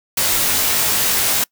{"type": "noise with comb filter", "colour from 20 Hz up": "white", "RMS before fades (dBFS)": -17, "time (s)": [0.17, 1.44], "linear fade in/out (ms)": 5, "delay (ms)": 17, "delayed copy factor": -0.75, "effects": ["noise-tail reverb RT60 0.1 s tail -25 dB re dry"]}